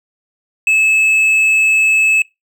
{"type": "tone with hard clipping", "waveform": "sine", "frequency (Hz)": 2600, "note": "E7", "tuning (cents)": -24, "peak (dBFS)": -10, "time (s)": [0.67, 2.22], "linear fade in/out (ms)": 2, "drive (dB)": 3, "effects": ["noise-tail reverb RT60 0.2 s tail -22 dB re dry"]}